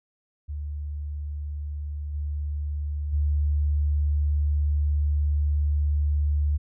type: tone with level steps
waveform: sine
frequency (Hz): 73.6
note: D2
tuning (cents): +4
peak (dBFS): -29 / -26 / -20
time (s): 0.48-6.58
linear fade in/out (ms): 20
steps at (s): 2.13 / 3.12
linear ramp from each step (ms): 20
effects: none